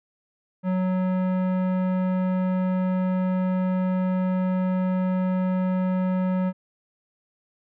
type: tone with tanh clipping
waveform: sine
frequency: 185 Hz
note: F#3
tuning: in tune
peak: -23 dBFS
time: 0.63-6.53 s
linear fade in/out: 50 ms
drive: 16 dB
effects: none